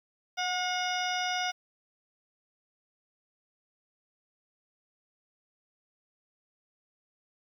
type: harmonic tone with a mistuned harmonic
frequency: 722 Hz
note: F#5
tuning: 43 cents flat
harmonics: 1 / 2 / 3 / 4 / 5 / 7 / 8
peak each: -32 / -35 / -37 / -38 / -39 / -40 / -41 dBFS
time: 0.37-1.52 s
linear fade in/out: 20 ms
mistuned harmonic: 1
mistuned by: +19 cents
effects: 10-bit